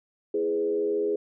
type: tone with frequency modulation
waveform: sine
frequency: 415.3 Hz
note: G#4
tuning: in tune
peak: -23 dBFS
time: 0.34-1.16 s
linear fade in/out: 5 ms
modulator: 85.9 Hz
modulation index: 0.75
effects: none